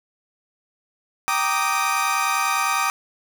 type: chord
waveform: 30% pulse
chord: Eb major seventh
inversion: first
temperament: equal with one note detuned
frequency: 779.9 / 932.3 / 1174.7 / 1244.5 Hz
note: G5 / Bb5 / D6 / Eb6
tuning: -9 / 0 / 0 / 0 cents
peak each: -25 / -25 / -21 / -21 dBFS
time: 1.28-2.9 s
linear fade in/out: 0 ms
effects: none